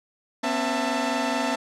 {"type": "tone cluster", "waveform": "sawtooth", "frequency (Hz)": [245.6, 270.2, 665, 890], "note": ["B3", "C#4", "E5", "A5"], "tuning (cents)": [-9, -44, 15, 20], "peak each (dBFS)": -25, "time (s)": [0.43, 1.56], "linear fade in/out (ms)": 10, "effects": ["low-pass 7000 Hz 12 dB/octave"]}